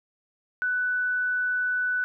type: tone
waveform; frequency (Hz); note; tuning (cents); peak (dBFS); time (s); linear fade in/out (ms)
sine; 1491; F#6; +13; -23; 0.62-2.04; 0
effects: none